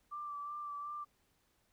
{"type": "tone with vibrato", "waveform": "sine", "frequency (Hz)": 1172, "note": "D6", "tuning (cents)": -4, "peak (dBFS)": -40, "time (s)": [0.11, 1.05], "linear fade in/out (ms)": 20, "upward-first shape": "sine", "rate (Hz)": 2.7, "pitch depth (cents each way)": 24, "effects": ["pink hiss -75 dBFS RMS until 1.72 s"]}